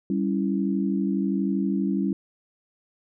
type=chord; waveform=sine; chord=C# diminished; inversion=second; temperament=equal; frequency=196 / 277.2 / 329.6 Hz; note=G3 / C#4 / E4; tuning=0 / 0 / 0 cents; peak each=-24 / -27 / -29 dBFS; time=0.1-2.13 s; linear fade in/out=2 ms; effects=none